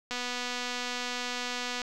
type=click train; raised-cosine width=0.2 ms; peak=-17 dBFS; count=421; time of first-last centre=0.11-1.817 s; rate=246 Hz; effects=none